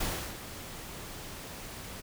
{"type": "noise with ADSR envelope", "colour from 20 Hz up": "pink", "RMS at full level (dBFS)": -32, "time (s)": [0, 2.02], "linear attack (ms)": 8, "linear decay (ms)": 330, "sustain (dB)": -11, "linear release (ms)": 24, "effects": []}